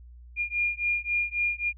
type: beating tone pair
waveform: sine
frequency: 2414 / 2417.7 Hz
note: D7 / D7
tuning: +47 / +50 cents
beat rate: 3.7 Hz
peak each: -28 dBFS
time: 0.36-1.73 s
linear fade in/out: 50 ms
effects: added 60 Hz sine -45 dBFS peak until 1.77 s